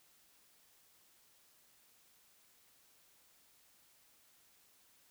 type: silence
effects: white hiss -68 dBFS RMS until 5.1 s